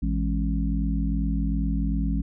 harmonic tone with a mistuned harmonic, 55 Hz, A1, in tune, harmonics 1 / 3 / 4 / 5, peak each -24 / -29 / -30 / -31 dBFS, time 0.02-2.22 s, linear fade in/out 10 ms, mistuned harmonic 4, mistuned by -100 cents, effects none

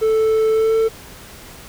triangle tone with pitch glide, 440 to 446.4 Hz, A4 to A4, 0 to +25 cents, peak -11 dBFS, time 0.01-0.89 s, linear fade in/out 20 ms, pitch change +25 cents, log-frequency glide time 0.51-0.76 s, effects pink hiss -39 dBFS RMS until 1.68 s

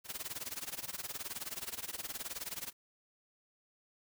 white noise with tremolo, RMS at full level -39 dBFS, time 0.04-2.73 s, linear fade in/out 50 ms, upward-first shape sine, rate 19 Hz, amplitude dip 90%, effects none

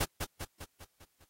pink noise with echo, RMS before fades -30 dBFS, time 0-0.05 s, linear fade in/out 10 ms, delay 200 ms, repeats 6, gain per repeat -5 dB, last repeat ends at 1.25 s, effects white hiss -75 dBFS RMS until 1.29 s + AAC 48 kbps

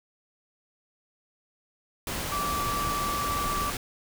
sine tone in noise, 1161 Hz, D6, 20 cents flat, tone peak -28 dBFS, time 2.32-3.7 s, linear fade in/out 2 ms, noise pink, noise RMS -32 dBFS, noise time 2.07-3.77 s, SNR +1 dB, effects none

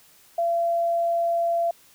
sine tone, 680 Hz, F5, 46 cents flat, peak -20 dBFS, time 0.38-1.71 s, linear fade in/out 5 ms, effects white hiss -55 dBFS RMS until 1.94 s

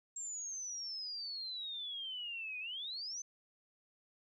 sine exponential two-way sweep, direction down then up, 7520 to 2460 to 6270 Hz, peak -40 dBFS, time 0.16-3.22 s, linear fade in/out 5 ms, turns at 2.59 s, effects 13-bit

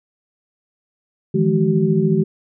sine tone cluster, 155.6 / 169.6 / 210.3 / 380.7 Hz, D#3 / E3 / G#3 / F#4, 0 / +50 / +22 / +49 cents, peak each -19 dBFS, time 1.34-2.24 s, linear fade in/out 10 ms, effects none

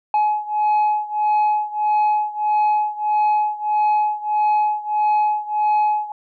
sine beating tone pair, 845 / 846.6 Hz, G#5 / G#5, +30 / +33 cents, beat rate 1.6 Hz, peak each -16 / -18 dBFS, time 0.14-6.12 s, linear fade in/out 2 ms, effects tanh soft clip ceiling -13 dBFS

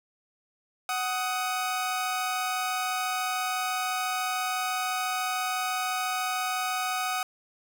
sawtooth tone pair together, 745 / 1253 Hz, F#5 / D#6, +12 / +12 cents, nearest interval major sixth, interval 900 cents, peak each -26 / -27 dBFS, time 0.89-7.23 s, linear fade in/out 2 ms, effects none

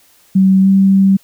sine tone with pitch glide, 190.8 to 193.8 Hz, G3 to G3, -47 to -20 cents, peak -6 dBFS, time 0.35-1.17 s, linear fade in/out 10 ms, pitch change +27 cents, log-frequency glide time 0.62-0.67 s, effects white hiss -50 dBFS RMS until 1.23 s

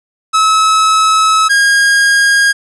45% pulse tone pair in turn, 1292 / 1627.8 Hz, E6 / G#6, -35 / -35 cents, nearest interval major third, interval 400 cents, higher second, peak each -7 dBFS, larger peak neither, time 0.33-1.49 / 1.49-2.53 s, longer first, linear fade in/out 20 ms, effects resampled to 24000 Hz + 8-bit

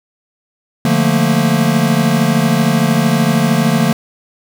square chord, Bb major seventh, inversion first, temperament equal with one note detuned, 146.83 / 175.32 / 220 / 233.1 Hz, D3 / F3 / A3 / Bb3, 0 / +7 / 0 / 0 cents, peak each -17 dBFS, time 0.85-3.93 s, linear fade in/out 2 ms, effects none

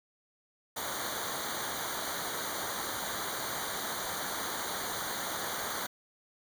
pink noise with comb filter, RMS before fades -36 dBFS, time 0.76-5.87 s, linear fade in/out 10 ms, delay 0.38 ms, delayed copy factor -1, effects none

